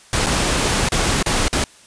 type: noise with dropouts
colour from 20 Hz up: pink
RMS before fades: -18 dBFS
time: 0.13-1.64 s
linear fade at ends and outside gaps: 1 ms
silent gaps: 0.262-0.267 / 0.888-0.92 / 1.227-1.261 / 1.482-1.529 s
effects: white hiss -47 dBFS RMS until 1.86 s + resampled to 22050 Hz